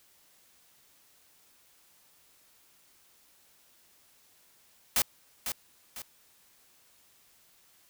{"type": "noise with echo", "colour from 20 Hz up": "white", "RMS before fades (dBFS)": -25, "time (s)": [4.96, 5.02], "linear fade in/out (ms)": 2, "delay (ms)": 500, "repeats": 2, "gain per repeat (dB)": -8, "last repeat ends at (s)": 6.02, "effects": ["white hiss -63 dBFS RMS until 7.89 s"]}